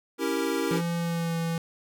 square chord, C# diminished seventh, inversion none, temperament equal, 277.2 / 329.6 / 392 / 466.2 Hz, C#4 / E4 / G4 / Bb4, 0 / 0 / 0 / 0 cents, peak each -32 / -31 / -32 / -32 dBFS, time 0.18-0.82 s, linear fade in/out 50 ms
square tone with pitch glide, 170 to 166.12 Hz, F3 to E3, -46 to +14 cents, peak -27 dBFS, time 0.71-1.58 s, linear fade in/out 2 ms, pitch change -40 cents, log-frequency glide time 0.97-1.37 s
effects none

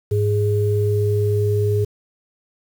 sine tone pair together, 103.83 / 415.3 Hz, G#2 / G#4, 0 / 0 cents, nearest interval 2 octaves, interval 2400 cents, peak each -17 / -20 dBFS, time 0.11-1.85 s, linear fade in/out 10 ms, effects 7-bit

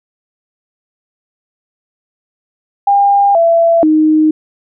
sine tone with pitch steps, 803 / 670 / 310.3 Hz, G5 / E5 / D#4, +41 / +28 / -5 cents, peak -6 dBFS, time 2.87-4.31 s, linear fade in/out 5 ms, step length 480 ms, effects none

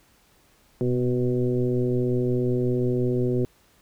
sine tone with frequency modulation, 248.8 Hz, B3, 13 cents sharp, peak -20 dBFS, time 0.81-3.45 s, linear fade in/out 0 ms, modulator 123 Hz, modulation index 1.6, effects pink hiss -60 dBFS RMS until 3.81 s

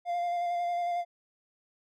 triangle tone with vibrato, 698.5 Hz, F5, in tune, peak -26 dBFS, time 0.05-1.05 s, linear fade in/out 50 ms, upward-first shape square, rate 11 Hz, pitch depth 14 cents each way, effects none

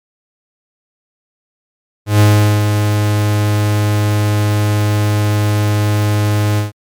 45% pulse tone with ADSR envelope, 104.6 Hz, G#2, 13 cents sharp, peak -5 dBFS, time 2.06-6.72 s, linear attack 140 ms, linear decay 420 ms, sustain -6 dB, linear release 140 ms, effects MP3 96 kbps

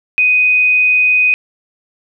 sine tone, 2497 Hz, D#7, 6 cents sharp, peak -8 dBFS, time 0.18-1.34 s, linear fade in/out 0 ms, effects none

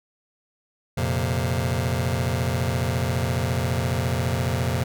sawtooth chord, F suspended fourth, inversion none, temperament just, 87.31 / 116.41 / 130.96 Hz, F2 / Bb2 / C3, 0 / -2 / +2 cents, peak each -22 dBFS, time 0.97-4.84 s, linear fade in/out 10 ms, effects none

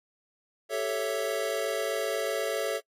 square chord, A dominant seventh, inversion third, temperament equal, 392 / 440 / 554.4 / 659.3 Hz, G4 / A4 / C#5 / E5, 0 / 0 / 0 / 0 cents, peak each -38 / -33 / -33 / -34 dBFS, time 0.69-2.81 s, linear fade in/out 50 ms, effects noise-tail reverb RT60 0.1 s tail -25 dB re dry + AAC 48 kbps

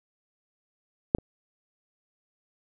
clicks, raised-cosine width 2 ms, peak -6 / -26 dBFS, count 2, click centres 1.149 / 1.185 s, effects none

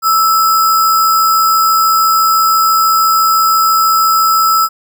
sine tone with sample-and-hold, 1313 Hz, E6, 7 cents flat, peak -7 dBFS, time 0.02-4.69 s, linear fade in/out 50 ms, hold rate 6300 Hz, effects none

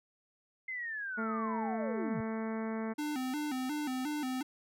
sine linear sweep, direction down, 2093 to 106.6 Hz, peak -36 dBFS, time 0.68-2.21 s, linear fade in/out 5 ms
harmonic tone, 222 Hz, A3, 16 cents sharp, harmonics 1 / 2 / 3 / 4 / 5 / 6 / 7 / 8 / 9 / 10, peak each -35 / -41 / -45 / -47 / -49 / -51 / -52 / -53 / -54 / -55 dBFS, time 1.17-2.94 s, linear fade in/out 20 ms
square tone with vibrato, 277.2 Hz, C#4, in tune, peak -34 dBFS, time 2.98-4.43 s, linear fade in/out 10 ms, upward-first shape square, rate 2.8 Hz, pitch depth 130 cents each way
effects none

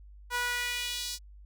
sawtooth tone with high-pass filter sweep, 487.3 Hz, B4, 23 cents flat, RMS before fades -33 dBFS, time 0.3-1.19 s, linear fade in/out 50 ms, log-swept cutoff 1100 to 5100 Hz, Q 1.9, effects added 50 Hz sine -48 dBFS peak until 1.45 s

